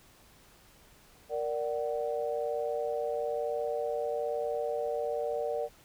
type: chord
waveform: sine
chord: Bb augmented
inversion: none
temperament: equal with one note detuned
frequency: 466.2 / 587.3 / 751.2 Hz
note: Bb4 / D5 / F#5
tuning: 0 / 0 / +26 cents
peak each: -33 / -33 / -38 dBFS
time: 1.29-5.69 s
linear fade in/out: 50 ms
effects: pink hiss -59 dBFS RMS until 5.84 s